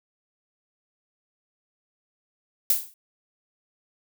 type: noise with exponential decay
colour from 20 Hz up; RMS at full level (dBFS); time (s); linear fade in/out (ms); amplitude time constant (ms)
violet; -17; 2.7-2.94; 2; 51
effects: none